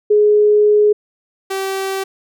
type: tone pair in turn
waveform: sine / sawtooth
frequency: 419 / 386.2 Hz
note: G#4 / G4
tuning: +15 / -26 cents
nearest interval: minor second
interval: 141 cents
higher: first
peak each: -8 / -15 dBFS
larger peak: first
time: 0.1-0.93 / 1.5-2.04 s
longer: first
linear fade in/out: 10 ms
effects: none